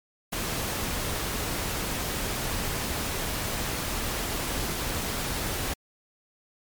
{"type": "noise", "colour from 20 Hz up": "pink", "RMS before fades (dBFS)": -30, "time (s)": [0.32, 5.74], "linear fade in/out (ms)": 10, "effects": ["MP3 96 kbps"]}